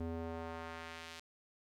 square tone with band-pass filter sweep, 82.41 Hz, E2, in tune, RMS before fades -44 dBFS, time 0-1.2 s, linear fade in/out 5 ms, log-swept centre 280 to 4000 Hz, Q 0.8, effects 12-bit

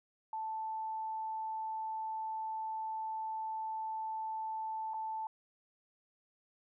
sine tone with dropouts, 880 Hz, A5, in tune, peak -36 dBFS, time 0.33-5.27 s, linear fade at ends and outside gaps 2 ms, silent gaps 4.936-4.941 s, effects none

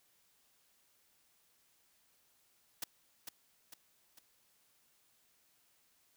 white noise with echo, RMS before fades -38 dBFS, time 2.82-2.84 s, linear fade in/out 5 ms, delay 450 ms, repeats 3, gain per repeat -6 dB, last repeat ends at 4.19 s, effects white hiss -72 dBFS RMS until 6.16 s

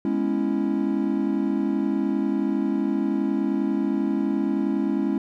triangle chord, C# minor seventh, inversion second, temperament equal, 207.7 / 246.9 / 277.2 / 329.6 Hz, G#3 / B3 / C#4 / E4, 0 / 0 / 0 / 0 cents, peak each -24 / -29 / -23 / -25 dBFS, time 0.05-5.18 s, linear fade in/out 2 ms, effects none

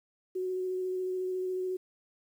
sine tone with vibrato, 370 Hz, F#4, in tune, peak -30 dBFS, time 0.35-1.77 s, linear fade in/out 10 ms, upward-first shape square, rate 14 Hz, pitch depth 10 cents each way, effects 10-bit

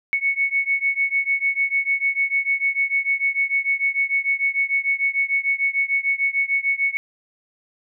sine beating tone pair, 2211 / 2217.7 Hz, C#7 / C#7, -5 / 0 cents, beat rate 6.7 Hz, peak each -21 / -22 dBFS, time 0.13-6.97 s, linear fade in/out 0 ms, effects none

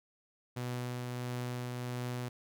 sawtooth tone with tremolo, 123.47 Hz, B2, in tune, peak -31 dBFS, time 0.56-2.29 s, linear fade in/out 10 ms, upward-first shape triangle, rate 1.5 Hz, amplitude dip 25%, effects none

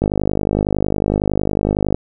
click train, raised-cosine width 2 ms, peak -3 dBFS, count 99, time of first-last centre 0.02-1.945 s, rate 50.9 Hz, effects none

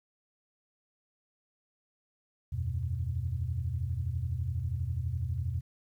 sine chord, E suspended second, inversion none, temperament equal with one note detuned, 80.34 / 92.5 / 123.47 Hz, E2 / F#2 / B2, -44 / 0 / 0 cents, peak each -34 dBFS, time 2.52-5.61 s, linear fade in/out 10 ms, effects tanh soft clip ceiling -20 dBFS + 11-bit

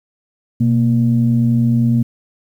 sine tone pair together, 123.48 / 233.1 Hz, B2 / A#3, 0 / 0 cents, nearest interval major seventh, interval 1100 cents, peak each -13 dBFS, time 0.6-2.03 s, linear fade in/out 10 ms, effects tanh soft clip ceiling -4 dBFS + 8-bit

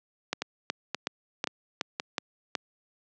two click trains, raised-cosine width 0.2 ms, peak -10 / -12 dBFS, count 7 / 4, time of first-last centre 0.33-2.552 / 0.42-1.999 s, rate 2.7 / 1.9 Hz, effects high-pass 200 Hz 12 dB/octave + low-pass 7000 Hz 12 dB/octave

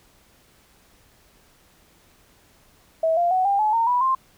sine tone with pitch steps, 648 / 694.5 / 744.4 / 797.8 / 855 / 916.4 / 982.2 / 1052.7 Hz, E5 / F5 / F#5 / G5 / A5 / A#5 / B5 / C6, -30 / -10 / +10 / +30 / -50 / -30 / -10 / +10 cents, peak -17 dBFS, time 3.03-4.15 s, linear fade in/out 5 ms, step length 140 ms, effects pink hiss -57 dBFS RMS until 4.37 s

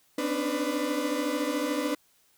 35% pulse tone cluster, 257.1 / 285.7 / 299.4 / 498 Hz, C4 / D4 / D4 / B4, -30 / -48 / +33 / +14 cents, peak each -34 / -31 / -29 / -31 dBFS, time 0.18-1.95 s, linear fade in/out 5 ms, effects white hiss -65 dBFS RMS until 2.37 s

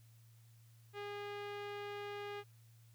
sawtooth tone with low-pass filter, 409.1 Hz, G#4, 26 cents flat, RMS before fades -45 dBFS, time 0.93-2.44 s, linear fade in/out 50 ms, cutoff 2900 Hz, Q 1.3, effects added 114 Hz sine -60 dBFS peak until 2.94 s + white hiss -72 dBFS RMS until 2.94 s

